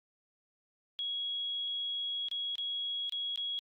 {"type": "tone with dropouts", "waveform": "sine", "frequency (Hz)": 3322, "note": "G#7", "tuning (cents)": 0, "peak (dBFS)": -33, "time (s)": [0.99, 3.59], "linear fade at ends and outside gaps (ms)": 0, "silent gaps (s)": [[2.285, 2.314], [2.555, 2.582], [3.095, 3.123], [3.359, 3.375]], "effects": ["Opus 48 kbps"]}